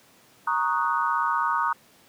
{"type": "chord", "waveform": "sine", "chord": "D# minor seventh", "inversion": "second", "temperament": "equal", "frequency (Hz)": [932.3, 1108.7, 1244.5, 1480], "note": ["A#5", "C#6", "D#6", "F#6"], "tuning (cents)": [0, 0, 0, 0], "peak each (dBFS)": [-26, -28, -26, -30], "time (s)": [0.47, 1.73], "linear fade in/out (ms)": 5, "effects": ["pink hiss -56 dBFS RMS until 2.08 s", "high-pass 150 Hz 12 dB/octave"]}